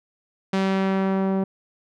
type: tone with low-pass filter sweep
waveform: sawtooth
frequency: 192.3 Hz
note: G3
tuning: 33 cents flat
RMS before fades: -22 dBFS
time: 0.53-1.44 s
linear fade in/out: 5 ms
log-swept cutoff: 4900 to 730 Hz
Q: 0.71
effects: none